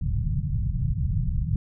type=low-pass noise; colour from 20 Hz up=white; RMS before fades=-25 dBFS; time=0.01-1.56 s; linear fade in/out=2 ms; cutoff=160 Hz; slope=48 dB/octave; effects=none